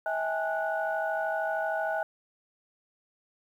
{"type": "tone cluster", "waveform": "sine", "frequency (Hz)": [645, 802, 855, 1472], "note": ["E5", "G5", "A5", "F#6"], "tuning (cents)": [-38, 39, -50, -9], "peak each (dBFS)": [-30, -33, -37, -33], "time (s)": [0.06, 2.03], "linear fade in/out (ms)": 2, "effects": ["tanh soft clip ceiling -17 dBFS", "10-bit"]}